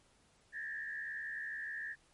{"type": "tone with frequency modulation", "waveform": "sine", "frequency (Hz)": 1760, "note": "A6", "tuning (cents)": 0, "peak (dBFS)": -39, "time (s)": [0.52, 1.96], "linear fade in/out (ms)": 50, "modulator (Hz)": 73.2, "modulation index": 1.3, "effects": ["pink hiss -69 dBFS RMS until 2.13 s", "MP3 48 kbps"]}